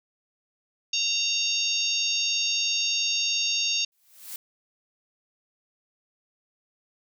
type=harmonic tone; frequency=923 Hz; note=A#5; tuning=17 cents flat; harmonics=3 / 4 / 5 / 6 / 7; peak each=-28 / -29 / -30 / -31 / -31 dBFS; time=0.93-3.85 s; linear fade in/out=5 ms
type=noise with exponential growth; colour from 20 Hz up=blue; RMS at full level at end=-34 dBFS; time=3.92-4.36 s; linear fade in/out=2 ms; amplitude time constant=94 ms
effects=none